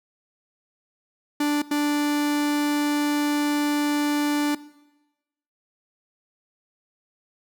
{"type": "tone bursts at uneven times", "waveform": "45% pulse", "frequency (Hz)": 293.5, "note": "D4", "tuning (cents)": -1, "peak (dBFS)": -20, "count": 2, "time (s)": [[1.4, 1.62], [1.71, 4.55]], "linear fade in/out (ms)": 5, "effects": ["noise-tail reverb RT60 1.0 s tail -19 dB re dry"]}